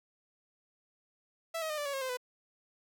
sawtooth tone with pitch steps, 659.3 / 633.5 / 608.8 / 585 / 562.1 / 540.2 / 519.1 / 498.8 Hz, E5 / D#5 / D#5 / D5 / C#5 / C#5 / C5 / B4, 0 / +31 / -38 / -7 / +24 / -45 / -14 / +17 cents, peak -30 dBFS, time 1.54-2.172 s, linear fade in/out 10 ms, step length 79 ms, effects none

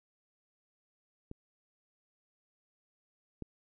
clicks, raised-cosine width 3 ms, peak -30 / -27 dBFS, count 2, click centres 1.314 / 3.423 s, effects none

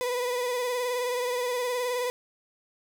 35% pulse tone with vibrato, 493.9 Hz, B4, in tune, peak -25 dBFS, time 0.01-2.1 s, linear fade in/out 0 ms, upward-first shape triangle, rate 19 Hz, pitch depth 49 cents each way, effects none

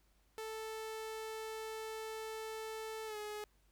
sawtooth tone with pitch glide, 440 to 420.9 Hz, A4 to G#4, 0 to +23 cents, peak -38 dBFS, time 0.38-3.44 s, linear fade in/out 0 ms, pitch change -77 cents, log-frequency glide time 3.06-3.17 s, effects added 50 Hz sine -70 dBFS peak until 3.71 s + pink hiss -75 dBFS RMS until 3.71 s

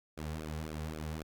sawtooth tone with flanger, 77.78 Hz, D#2, in tune, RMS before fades -40 dBFS, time 0.17-1.23 s, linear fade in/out 10 ms, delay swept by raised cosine 1 to 3.3 ms, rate 3.8 Hz, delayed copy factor -1, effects none

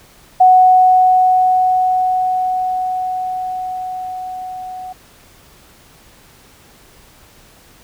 sine tone with level ramp, 740 Hz, F#5, in tune, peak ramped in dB -4 to -26 dBFS, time 0.4-4.93 s, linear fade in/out 10 ms, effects pink hiss -46 dBFS RMS until 7.83 s

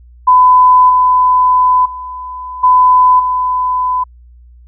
sine tone with level steps, 1005 Hz, B5, 30 cents sharp, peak -3 / -6 / -22 / -4 / -11 dBFS, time 0.27-4.04 s, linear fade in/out 10 ms, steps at 0.89 / 1.85 / 2.63 / 3.19 s, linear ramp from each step 10 ms, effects added 60 Hz sine -37 dBFS peak until 4.67 s

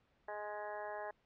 harmonic tone with a mistuned harmonic, 208.8 Hz, G#3, 10 cents sharp, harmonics 2 / 3 / 4 / 5 / 6 / 7 / 8 / 9, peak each -50 / -45 / -46 / -51 / -59 / -59 / -50 / -56 dBFS, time 0.28-1.11 s, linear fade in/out 5 ms, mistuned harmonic 9, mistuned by +19 cents, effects pink hiss -74 dBFS RMS until 1.25 s + low-pass 3000 Hz 12 dB/octave

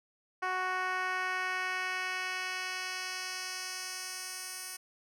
10% pulse tone with band-pass filter sweep, 370 Hz, F#4, in tune, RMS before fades -36 dBFS, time 0.42-4.77 s, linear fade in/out 10 ms, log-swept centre 1100 to 9800 Hz, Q 1, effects none

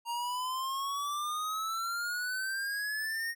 square exponential sweep, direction up, 932.3 to 1864.7 Hz, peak -33 dBFS, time 0.05-3.35 s, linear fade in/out 50 ms, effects none

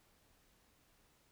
silence, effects pink hiss -71 dBFS RMS until 1.31 s

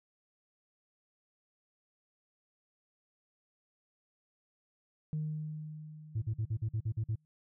sine tone with exponential decay, 153.8 Hz, D#3, 20 cents flat, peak -30 dBFS, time 5.13-7.25 s, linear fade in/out 0 ms, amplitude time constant 460 ms
sine tone bursts, 110 Hz, A2, in tune, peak -28 dBFS, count 9, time 6.15-7.157 s, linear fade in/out 10 ms, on 71 ms, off 46 ms
effects tanh soft clip ceiling -28 dBFS

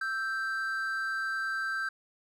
triangle tone pair together, 1318.5 / 1568 Hz, E6 / G6, 0 / 0 cents, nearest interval minor third, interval 300 cents, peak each -35 / -29 dBFS, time 0.01-1.89 s, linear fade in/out 5 ms, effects none

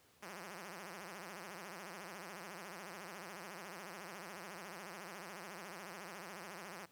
5% pulse tone with vibrato, 186.4 Hz, F#3, 13 cents sharp, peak -36 dBFS, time 0.22-6.86 s, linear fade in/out 10 ms, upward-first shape triangle, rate 14 Hz, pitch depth 250 cents each way, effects pink hiss -68 dBFS RMS until 6.91 s + high-pass 100 Hz 12 dB/octave

